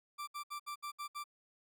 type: tone bursts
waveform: 40% pulse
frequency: 1174.7 Hz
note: D6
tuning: in tune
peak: -39 dBFS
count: 7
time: 0.18-1.241 s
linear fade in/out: 20 ms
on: 95 ms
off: 66 ms
effects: none